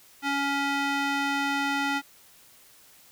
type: tone with band-pass filter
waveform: square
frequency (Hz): 280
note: C#4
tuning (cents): +18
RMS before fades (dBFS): -27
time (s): 0.22-2.02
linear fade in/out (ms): 50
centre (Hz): 1800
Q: 0.78
effects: white hiss -55 dBFS RMS until 3.11 s